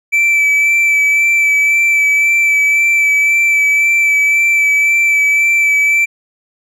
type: tone with vibrato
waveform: triangle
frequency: 2318 Hz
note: D7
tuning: 23 cents flat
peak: -7 dBFS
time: 0.12-6.06 s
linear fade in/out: 20 ms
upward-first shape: sine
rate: 1.9 Hz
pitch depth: 19 cents each way
effects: none

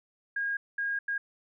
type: tone bursts at uneven times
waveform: sine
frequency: 1629 Hz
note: G#6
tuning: 34 cents flat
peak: -28 dBFS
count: 3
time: 0.36-0.57 / 0.78-0.99 / 1.08-1.18 s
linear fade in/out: 5 ms
effects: none

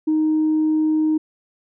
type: tone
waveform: sine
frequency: 311.1 Hz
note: D#4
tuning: in tune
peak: -14 dBFS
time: 0.07-1.18 s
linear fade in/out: 10 ms
effects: tanh soft clip ceiling -12 dBFS

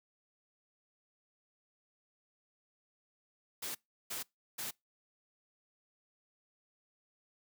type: noise bursts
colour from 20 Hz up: white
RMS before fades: -40 dBFS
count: 3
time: 3.62-4.71 s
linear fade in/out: 10 ms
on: 130 ms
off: 350 ms
effects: noise-tail reverb RT60 0.2 s tail -25 dB re dry + high-pass 100 Hz 12 dB/octave

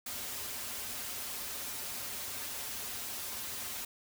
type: noise with comb filter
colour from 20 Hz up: white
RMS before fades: -40 dBFS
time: 0.06-3.85 s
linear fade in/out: 5 ms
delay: 6.1 ms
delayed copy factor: -0.6
effects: none

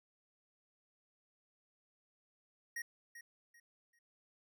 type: tone with echo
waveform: square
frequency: 1879 Hz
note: A#6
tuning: 13 cents sharp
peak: -40 dBFS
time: 2.76-2.82 s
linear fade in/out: 5 ms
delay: 390 ms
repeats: 3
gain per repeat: -11 dB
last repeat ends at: 3.99 s
effects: none

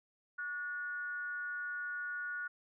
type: tone with frequency modulation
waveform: sine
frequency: 1453 Hz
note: F#6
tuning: 32 cents flat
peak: -37 dBFS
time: 0.38-2.48 s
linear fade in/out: 10 ms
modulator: 313 Hz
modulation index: 0.37
effects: none

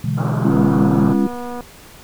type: chord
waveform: sine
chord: E dominant seventh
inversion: second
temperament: equal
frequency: 123.47 / 146.83 / 164.81 / 207.7 Hz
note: B2 / D3 / E3 / G#3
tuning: 0 / 0 / 0 / 0 cents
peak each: -21 / -22 / -24 / -25 dBFS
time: 0.04-1.14 s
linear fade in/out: 5 ms
type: band-pass noise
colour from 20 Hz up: pink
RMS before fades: -27 dBFS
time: 0.17-1.14 s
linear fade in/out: 10 ms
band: 220 to 1500 Hz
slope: 96 dB/octave
type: harmonic tone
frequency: 67.6 Hz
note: C#2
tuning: 43 cents flat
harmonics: 3 / 4 / 5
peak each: -16 / -18 / -20 dBFS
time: 0.44-1.27 s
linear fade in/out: 5 ms
type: click train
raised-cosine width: 1 ms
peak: -17 dBFS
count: 270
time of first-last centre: 0.5-1.607 s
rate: 243 Hz
effects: pink hiss -42 dBFS RMS until 2.03 s

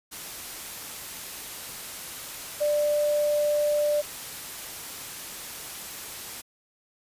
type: tone in noise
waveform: sine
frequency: 592 Hz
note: D5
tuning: 14 cents sharp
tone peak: -21 dBFS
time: 2.6-4.02 s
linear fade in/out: 20 ms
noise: white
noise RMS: -38 dBFS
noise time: 0.11-6.42 s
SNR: +14 dB
effects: resampled to 32000 Hz

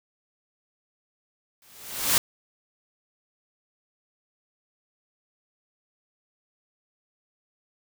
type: noise with exponential growth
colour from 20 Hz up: white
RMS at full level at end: -18 dBFS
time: 1.62-2.18 s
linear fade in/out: 2 ms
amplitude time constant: 120 ms
effects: none

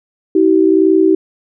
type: tone pair together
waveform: sine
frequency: 320.3 / 382 Hz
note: E4 / G4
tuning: -50 / -45 cents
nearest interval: minor third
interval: 305 cents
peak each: -10 dBFS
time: 0.35-1.15 s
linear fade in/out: 5 ms
effects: none

